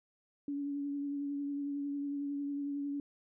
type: tone with vibrato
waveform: sine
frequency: 284 Hz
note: C#4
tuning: 42 cents sharp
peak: -34 dBFS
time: 0.48-3 s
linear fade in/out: 2 ms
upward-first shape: triangle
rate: 11 Hz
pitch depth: 23 cents each way
effects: none